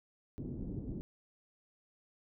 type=low-pass noise; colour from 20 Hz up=white; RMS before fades=-41 dBFS; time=0.38-1.01 s; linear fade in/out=0 ms; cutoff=300 Hz; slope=24 dB/octave; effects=none